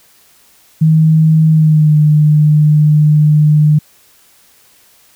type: tone with pitch glide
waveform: sine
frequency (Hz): 158.2 to 151.23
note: D#3 to D#3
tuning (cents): +29 to -49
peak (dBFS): -5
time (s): 0.81-3.79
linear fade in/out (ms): 10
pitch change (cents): -78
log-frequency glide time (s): 1.5-1.96
effects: white hiss -48 dBFS RMS until 5.15 s